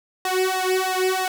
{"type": "tone with flanger", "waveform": "sawtooth", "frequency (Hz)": 373.2, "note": "F#4", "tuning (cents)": 15, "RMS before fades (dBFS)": -22, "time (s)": [0.25, 1.28], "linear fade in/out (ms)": 2, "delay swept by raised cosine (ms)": [1.1, 2.3], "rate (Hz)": 3.1, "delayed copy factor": 1, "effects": []}